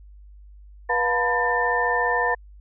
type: tone cluster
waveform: sine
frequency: 485.5 / 710 / 896 / 990 / 1791 Hz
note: B4 / F5 / A5 / B5 / A6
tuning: -30 / +28 / +31 / +4 / +30 cents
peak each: -26 / -27 / -28 / -26 / -23 dBFS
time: 0.89-2.35 s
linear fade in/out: 10 ms
effects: added 50 Hz sine -43 dBFS peak until 2.6 s